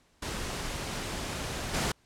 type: noise with level steps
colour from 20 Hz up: pink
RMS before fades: -35 / -29 dBFS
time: 0.22-1.92 s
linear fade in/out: 5 ms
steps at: 1.73 s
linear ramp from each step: 20 ms
effects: pink hiss -66 dBFS RMS until 2.05 s + low-pass 9000 Hz 12 dB/octave